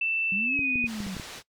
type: tone with pitch glide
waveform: sine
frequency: 2662 to 2484 Hz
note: E7 to D#7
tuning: +16 to -3 cents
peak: -24 dBFS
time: 0.01-0.87 s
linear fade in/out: 5 ms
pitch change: -119 cents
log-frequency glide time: 0.44-0.66 s
type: linear two-way sweep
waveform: sine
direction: up then down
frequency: 182.4 to 284.3 to 182.4 Hz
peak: -32 dBFS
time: 0.32-1.15 s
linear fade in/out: 2 ms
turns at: 0.57 s
type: clicks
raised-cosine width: 3 ms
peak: -24 dBFS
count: 7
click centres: 0.592 / 0.757 / 0.842 / 1.004 / 1.066 / 1.167 / 1.198 s
type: low-pass noise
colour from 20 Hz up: white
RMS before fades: -42 dBFS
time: 0.85-1.43 s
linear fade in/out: 50 ms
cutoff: 5100 Hz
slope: 12 dB/octave
effects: noise-tail reverb RT60 0.1 s tail -20 dB re dry